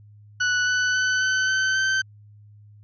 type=tone with pitch steps; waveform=40% pulse; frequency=1480 / 1492.9 / 1505.9 / 1519 / 1532.2 / 1545.5 Hz; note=F#6 / F#6 / F#6 / F#6 / G6 / G6; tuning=0 / +15 / +30 / +45 / -40 / -25 cents; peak=-19 dBFS; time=0.4-2.02 s; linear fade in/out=10 ms; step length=270 ms; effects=added 104 Hz sine -46 dBFS peak until 2.83 s + resampled to 16000 Hz